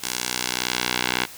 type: tone with band-pass filter sweep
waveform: 10% pulse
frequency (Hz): 61.74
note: B1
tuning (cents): 0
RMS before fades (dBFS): -26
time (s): 0.02-1.26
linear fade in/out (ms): 20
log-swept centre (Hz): 7900 to 2800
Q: 0.8
effects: white hiss -41 dBFS RMS until 1.37 s